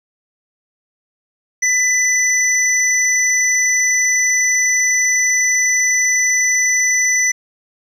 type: tone pair together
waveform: sine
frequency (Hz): 2000 / 5964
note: B6 / F#8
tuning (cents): +21 / +13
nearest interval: octave + perfect fifth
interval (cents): 1892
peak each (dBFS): -14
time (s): 1.62-7.32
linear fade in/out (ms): 10
effects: tanh soft clip ceiling -7 dBFS + 8-bit